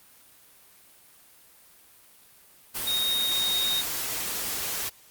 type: tone in noise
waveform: sine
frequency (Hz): 3729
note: A#7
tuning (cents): 0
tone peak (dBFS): -24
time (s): 2.86-3.82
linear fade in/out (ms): 20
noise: white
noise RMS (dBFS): -31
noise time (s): 2.74-4.9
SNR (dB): +4
effects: white hiss -55 dBFS RMS until 5.1 s + Opus 32 kbps